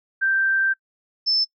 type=tone pair in turn; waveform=sine; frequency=1568 / 5274 Hz; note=G6 / E8; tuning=0 / 0 cents; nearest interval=octave + major sixth; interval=2100 cents; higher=second; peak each=-17 dBFS; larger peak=neither; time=0.21-0.74 / 1.26-1.45 s; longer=first; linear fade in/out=20 ms; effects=noise-tail reverb RT60 0.1 s tail -23 dB re dry